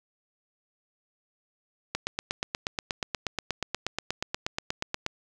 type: click train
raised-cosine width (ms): 0.2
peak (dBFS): -11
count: 27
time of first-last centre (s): 1.95-5.064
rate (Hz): 8.35
effects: none